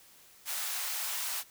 white high-pass noise, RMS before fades -35 dBFS, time 0.45-1.44 s, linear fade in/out 50 ms, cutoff 690 Hz, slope 24 dB/octave, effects white hiss -58 dBFS RMS until 1.5 s

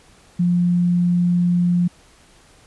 sine tone, 175.8 Hz, F3, 12 cents sharp, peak -14 dBFS, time 0.39-1.88 s, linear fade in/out 10 ms, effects pink hiss -51 dBFS RMS until 2.66 s + resampled to 24000 Hz

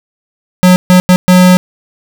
square tone bursts at uneven times, 182.1 Hz, F#3, 27 cents flat, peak -3 dBFS, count 4, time 0.63-0.76 / 0.9-1 / 1.09-1.16 / 1.28-1.57 s, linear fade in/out 0 ms, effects none

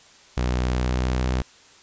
sawtooth tone with pitch glide, 61.9 to 63.16 Hz, B1 to B1, +5 to +39 cents, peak -17 dBFS, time 0.37-1.42 s, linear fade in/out 5 ms, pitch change +34 cents, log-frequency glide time 0.58-1.23 s, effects white hiss -51 dBFS RMS until 1.82 s + resampled to 16000 Hz

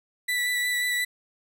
35% pulse tone with vibrato, 1970 Hz, B6, 5 cents flat, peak -22 dBFS, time 0.28-1.05 s, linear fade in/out 10 ms, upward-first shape sine, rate 5.6 Hz, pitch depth 14 cents each way, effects none

